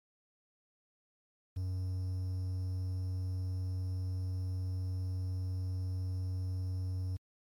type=tone with quantisation; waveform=triangle; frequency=92.5 Hz; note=F#2; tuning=in tune; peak=-31 dBFS; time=1.56-7.17 s; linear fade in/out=10 ms; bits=10; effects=MP3 64 kbps